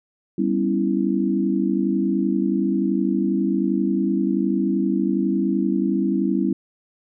sine chord, C# half-diminished seventh, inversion second, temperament equal, 196 / 246.9 / 277.2 / 329.6 Hz, G3 / B3 / C#4 / E4, 0 / 0 / 0 / 0 cents, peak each -22 / -26 / -24 / -23 dBFS, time 0.38-6.53 s, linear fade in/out 5 ms, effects none

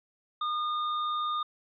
sine tone with hard clipping, 1219 Hz, D#6, 36 cents flat, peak -30 dBFS, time 0.41-1.43 s, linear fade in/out 5 ms, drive 17 dB, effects resampled to 11025 Hz

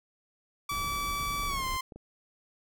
sawtooth tone with pitch glide, 1152 to 1044.3 Hz, D6 to C6, -34 to -4 cents, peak -27 dBFS, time 0.69-1.81 s, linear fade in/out 5 ms, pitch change -170 cents, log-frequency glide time 1.47-1.65 s
brown noise, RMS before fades -39 dBFS, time 0.71-1.77 s, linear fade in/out 5 ms
clicks, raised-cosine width 2 ms, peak -32 dBFS, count 5, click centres 1.396 / 1.436 / 1.604 / 1.922 / 1.96 s
effects none

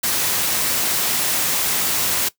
white noise, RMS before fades -20 dBFS, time 0.03-2.29 s, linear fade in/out 10 ms, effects noise-tail reverb RT60 0.1 s tail -18 dB re dry + high-pass 80 Hz 12 dB/octave

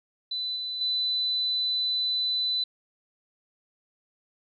sine tone with level steps, 4000 Hz, B7, 21 cents sharp, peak -28 / -30 / -24 dBFS, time 0.31-2.64 s, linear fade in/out 5 ms, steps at 0.56 / 0.81 s, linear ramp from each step 2 ms, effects none

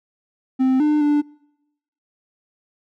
triangle tone with pitch steps, 260.8 / 300.4 / 294 Hz, C4 / D4 / D4, -5 / +39 / +2 cents, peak -12 dBFS, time 0.59-1.22 s, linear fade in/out 20 ms, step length 210 ms, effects noise-tail reverb RT60 0.9 s tail -26 dB re dry

